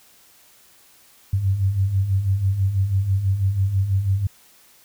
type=beating tone pair; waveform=sine; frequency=92.5 / 98.6 Hz; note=F#2 / G2; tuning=0 / +11 cents; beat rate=6.1 Hz; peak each=-25 / -18 dBFS; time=1.33-4.27 s; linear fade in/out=5 ms; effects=white hiss -53 dBFS RMS until 4.84 s